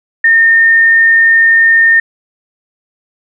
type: tone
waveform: sine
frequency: 1823 Hz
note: A#6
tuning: 39 cents flat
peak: -4 dBFS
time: 0.24-2 s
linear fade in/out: 5 ms
effects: none